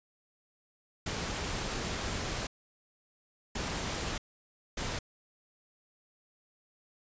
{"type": "noise bursts at uneven times", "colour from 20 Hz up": "pink", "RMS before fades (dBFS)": -35, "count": 3, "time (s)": [[1.06, 2.47], [3.55, 4.18], [4.77, 4.99]], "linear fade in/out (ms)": 5, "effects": ["resampled to 16000 Hz"]}